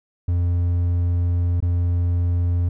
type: tone with dropouts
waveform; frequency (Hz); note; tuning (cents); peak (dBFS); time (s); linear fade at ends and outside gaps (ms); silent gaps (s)
triangle; 87.31; F2; 0; -15; 0.28-2.69; 5; 1.604-1.624
effects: none